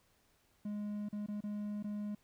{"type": "tone with dropouts", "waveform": "triangle", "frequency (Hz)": 207.7, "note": "G#3", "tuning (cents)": 0, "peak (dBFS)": -35, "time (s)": [0.65, 2.15], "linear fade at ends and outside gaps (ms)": 5, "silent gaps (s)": [[1.088, 1.127], [1.263, 1.284], [1.407, 1.437], [1.827, 1.842]], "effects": ["pink hiss -72 dBFS RMS until 2.23 s"]}